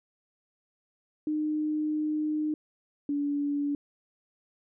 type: tone pair in turn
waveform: sine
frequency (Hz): 305.2 / 287.5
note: D#4 / D4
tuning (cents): -33 / -37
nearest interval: minor second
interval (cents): 104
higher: first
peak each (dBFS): -26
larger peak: neither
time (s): 1.27-2.54 / 3.09-3.75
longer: first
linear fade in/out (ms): 2
effects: none